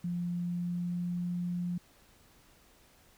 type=tone with pitch glide; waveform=sine; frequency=174.61 to 176.13 Hz; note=F3 to F3; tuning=0 to +15 cents; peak=-31 dBFS; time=0.04-1.78 s; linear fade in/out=5 ms; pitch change=+15 cents; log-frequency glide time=0.29-1.33 s; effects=pink hiss -62 dBFS RMS until 3.17 s